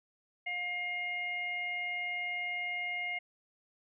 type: harmonic tone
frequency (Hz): 710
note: F5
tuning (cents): +28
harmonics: 1 / 3 / 4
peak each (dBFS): -43 / -34 / -45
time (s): 0.46-3.19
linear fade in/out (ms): 10
effects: none